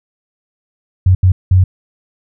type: tone bursts at uneven times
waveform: sine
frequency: 92.5 Hz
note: F#2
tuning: in tune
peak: -5 dBFS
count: 3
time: 1.06-1.15 / 1.23-1.32 / 1.51-1.64 s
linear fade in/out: 5 ms
effects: none